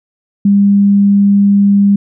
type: tone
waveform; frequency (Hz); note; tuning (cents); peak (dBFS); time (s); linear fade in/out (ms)
sine; 200.7; G3; +41; -5; 0.45-1.96; 5
effects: none